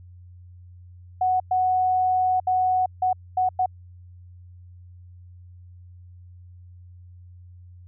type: tone bursts at uneven times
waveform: sine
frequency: 740 Hz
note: F#5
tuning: in tune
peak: -18 dBFS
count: 6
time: 1.21-1.4 / 1.51-2.4 / 2.47-2.86 / 3.02-3.13 / 3.37-3.49 / 3.59-3.66 s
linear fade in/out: 5 ms
effects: added 89 Hz sine -43 dBFS peak until 7.87 s